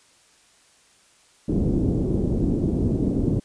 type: low-pass noise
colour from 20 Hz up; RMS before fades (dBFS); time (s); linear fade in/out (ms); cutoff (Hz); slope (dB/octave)
white; -22; 1.48-3.4; 10; 340; 24
effects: white hiss -57 dBFS RMS until 3.44 s + resampled to 22050 Hz